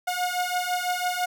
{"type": "beating tone pair", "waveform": "sawtooth", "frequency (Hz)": [718, 724], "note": ["F5", "F#5"], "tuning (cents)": [48, -38], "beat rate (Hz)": 6, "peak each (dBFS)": -24, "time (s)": [0.07, 1.26], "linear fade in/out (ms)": 10, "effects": []}